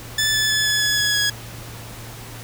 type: tone with pitch steps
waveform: 15% pulse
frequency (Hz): 1746 / 1732.9 / 1720 / 1707.1 / 1694.3 / 1681.7 / 1669.1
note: A6 / A6 / A6 / G#6 / G#6 / G#6 / G#6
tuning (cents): -14 / -27 / -40 / +47 / +34 / +21 / +8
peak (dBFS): -11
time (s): 0.18-1.3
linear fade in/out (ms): 5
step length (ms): 160
effects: added 115 Hz sine -37 dBFS peak until 2.43 s + pink hiss -38 dBFS RMS until 2.43 s